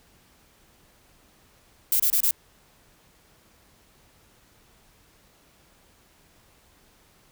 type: noise bursts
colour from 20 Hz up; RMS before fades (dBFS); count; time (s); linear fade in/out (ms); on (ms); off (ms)
violet; -21; 4; 1.92-2.309; 2; 77; 27
effects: pink hiss -59 dBFS RMS until 7.31 s